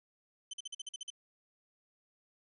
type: tone bursts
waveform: 25% pulse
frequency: 3067 Hz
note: G7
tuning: 38 cents flat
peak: -36 dBFS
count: 9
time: 0.51-1.103 s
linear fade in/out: 5 ms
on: 25 ms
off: 46 ms
effects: resampled to 24000 Hz